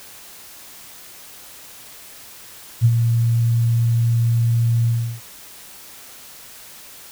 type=tone with ADSR envelope; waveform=sine; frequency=116.54 Hz; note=A#2; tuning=in tune; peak=-8 dBFS; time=2.81-5.21 s; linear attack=39 ms; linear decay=53 ms; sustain=-6 dB; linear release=340 ms; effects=white hiss -41 dBFS RMS until 7.11 s